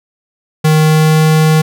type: tone with pitch glide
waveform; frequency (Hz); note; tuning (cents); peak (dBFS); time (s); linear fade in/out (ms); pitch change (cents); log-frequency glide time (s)
square; 155.56 to 156.64; D#3 to D#3; 0 to +12; -7; 0.64-1.62; 10; +12; 0.76-1.22
effects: none